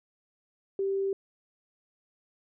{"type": "tone", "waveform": "sine", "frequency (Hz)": 390.7, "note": "G4", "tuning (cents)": -6, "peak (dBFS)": -26, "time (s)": [0.79, 1.13], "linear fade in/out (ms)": 2, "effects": []}